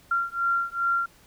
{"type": "beating tone pair", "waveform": "sine", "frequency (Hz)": [1378, 1380.5], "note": ["F6", "F6"], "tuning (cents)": [-24, -20], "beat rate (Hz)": 2.5, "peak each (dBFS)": -26, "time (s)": [0.11, 1.06], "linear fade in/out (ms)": 5, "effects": ["pink hiss -56 dBFS RMS until 1.26 s"]}